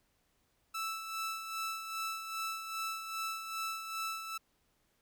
sawtooth tone with tremolo, 1318.5 Hz, E6, in tune, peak -31 dBFS, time 0.74-4.38 s, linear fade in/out 10 ms, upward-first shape sine, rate 2.5 Hz, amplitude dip 55%, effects pink hiss -75 dBFS RMS until 5.01 s

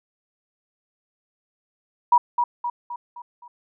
sine tone with echo, 962 Hz, B5, 46 cents flat, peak -11 dBFS, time 2.12-2.18 s, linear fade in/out 5 ms, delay 260 ms, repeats 5, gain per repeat -6 dB, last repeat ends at 3.48 s, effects none

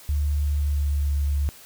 sine tone with pitch glide, 73.1 to 71.55 Hz, D2 to D2, -7 to -45 cents, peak -20 dBFS, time 0.09-1.49 s, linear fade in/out 0 ms, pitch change -38 cents, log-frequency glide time 0.35-1.22 s, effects white hiss -47 dBFS RMS until 1.65 s

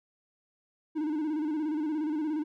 triangle tone with vibrato, 306.7 Hz, D#4, 25 cents flat, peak -26 dBFS, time 0.95-2.44 s, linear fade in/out 20 ms, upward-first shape square, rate 17 Hz, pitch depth 60 cents each way, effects none

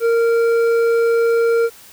sine tone with hard clipping, 462.9 Hz, A#4, 12 cents flat, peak -14 dBFS, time 0-1.7 s, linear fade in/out 50 ms, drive 7 dB, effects white hiss -43 dBFS RMS until 1.92 s

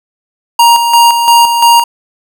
square tone with tremolo, 939 Hz, A#5, 12 cents sharp, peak -3 dBFS, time 0.59-1.84 s, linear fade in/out 5 ms, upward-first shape square, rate 2.9 Hz, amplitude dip 50%, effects none

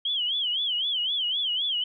sine tone with vibrato, 3158 Hz, G7, 12 cents sharp, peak -24 dBFS, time 0.05-1.84 s, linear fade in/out 5 ms, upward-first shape sine, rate 3.9 Hz, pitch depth 160 cents each way, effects none

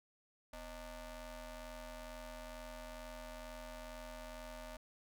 sawtooth ring-modulated tone, 289.9 Hz, D4, 22 cents flat, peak -40 dBFS, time 0.53-4.77 s, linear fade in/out 5 ms, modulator 331 Hz, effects none

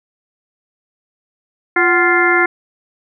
harmonic tone with a mistuned harmonic, 349.2 Hz, F4, in tune, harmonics 1 / 2 / 3 / 4 / 5 / 6, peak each -16 / -20 / -21 / -16 / -17 / -16 dBFS, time 1.76-2.46 s, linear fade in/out 5 ms, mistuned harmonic 2, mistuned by +110 cents, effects none

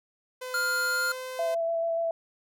sawtooth tone with pitch glide, 508 to 513.6 Hz, B4 to C5, +49 to -32 cents, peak -31 dBFS, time 0.41-1.55 s, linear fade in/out 10 ms, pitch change +19 cents, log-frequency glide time 0.9-1.05 s
square tone, 1406 Hz, F6, 11 cents sharp, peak -26 dBFS, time 0.54-1.12 s, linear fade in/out 2 ms
sine tone with vibrato, 666 Hz, E5, 18 cents sharp, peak -25 dBFS, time 1.39-2.11 s, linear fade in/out 2 ms, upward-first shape square, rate 6.9 Hz, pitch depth 10 cents each way
effects none

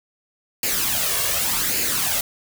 white noise with flanger, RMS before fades -22 dBFS, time 0.63-2.21 s, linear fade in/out 2 ms, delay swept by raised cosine 0.42 to 1.82 ms, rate 0.87 Hz, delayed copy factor +0.6, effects none

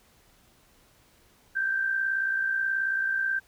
sine tone with amplitude modulation, 1568 Hz, G6, in tune, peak -22 dBFS, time 1.55-3.4 s, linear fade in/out 20 ms, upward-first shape sine, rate 58.5 Hz, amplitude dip 50%, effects pink hiss -61 dBFS RMS until 3.47 s

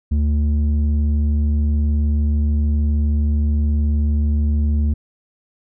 square tone with low-pass filter, 73.42 Hz, D2, in tune, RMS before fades -17 dBFS, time 0.11-4.94 s, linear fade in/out 10 ms, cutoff 160 Hz, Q 8.3, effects none

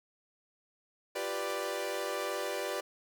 sawtooth chord, G dominant seventh, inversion third, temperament equal, 349.2 / 392 / 493.9 / 587.3 Hz, F4 / G4 / B4 / D5, 0 / 0 / 0 / 0 cents, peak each -39 / -35 / -35 / -33 dBFS, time 1.15-2.81 s, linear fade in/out 10 ms, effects none

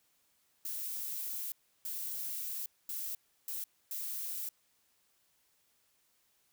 violet noise bursts at uneven times, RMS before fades -39 dBFS, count 5, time 0.65-1.52 / 1.85-2.66 / 2.89-3.15 / 3.48-3.64 / 3.91-4.49 s, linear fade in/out 2 ms, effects white hiss -73 dBFS RMS until 6.52 s

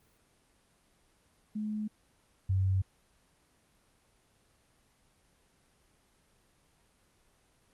sine tone pair in turn, 212.9 / 95.04 Hz, G#3 / F#2, +43 / +47 cents, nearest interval octave + major second, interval 1396 cents, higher first, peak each -32 / -25 dBFS, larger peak second, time 1.55-1.88 / 2.49-2.82 s, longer neither, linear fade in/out 10 ms, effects pink hiss -68 dBFS RMS until 7.73 s + Opus 24 kbps

